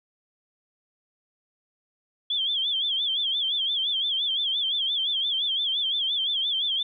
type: tone with vibrato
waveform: sine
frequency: 3322 Hz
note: G#7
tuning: in tune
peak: -23 dBFS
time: 2.3-6.83 s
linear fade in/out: 5 ms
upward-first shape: sine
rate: 5.8 Hz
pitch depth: 120 cents each way
effects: none